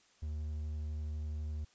triangle tone, 76 Hz, D#2, 40 cents flat, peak -34 dBFS, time 0.22-1.65 s, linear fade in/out 10 ms, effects white hiss -67 dBFS RMS until 1.74 s + resampled to 16000 Hz

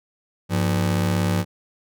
40% pulse ring-modulated tone, 137.8 Hz, C#3, 10 cents flat, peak -15 dBFS, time 0.49-1.45 s, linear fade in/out 50 ms, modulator 38.1 Hz, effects none

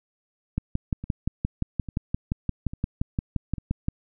two click trains, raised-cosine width 5 ms, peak -22 / -12 dBFS, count 4 / 20, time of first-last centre 1.04-3.582 / 0.58-3.884 s, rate 1.18 / 5.75 Hz, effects none

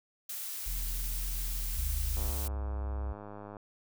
blue noise, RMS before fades -39 dBFS, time 0.29-2.48 s, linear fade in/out 5 ms
triangle tone, 41.2 Hz, E1, in tune, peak -31 dBFS, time 0.66-2.31 s, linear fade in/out 10 ms
sine tone with pitch glide, 69.5 to 66.86 Hz, C#2 to C2, +5 to +38 cents, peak -32 dBFS, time 1.77-3.13 s, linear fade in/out 10 ms, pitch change -67 cents, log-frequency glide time 2.4-2.64 s
click train, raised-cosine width 1 ms, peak -31 dBFS, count 145, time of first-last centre 2.17-3.568 s, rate 103 Hz
effects none

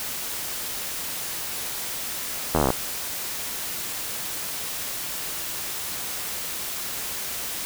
slowing click train, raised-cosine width 1 ms, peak -6 dBFS, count 12, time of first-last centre 2.55-2.704 s, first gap 12 ms, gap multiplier 1.03, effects white hiss -31 dBFS RMS until 7.65 s

